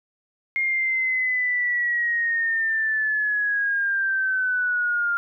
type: linear sweep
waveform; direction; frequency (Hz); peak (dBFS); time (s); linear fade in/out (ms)
sine; down; 2134 to 1396.9; -20; 0.56-5.17; 0
effects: none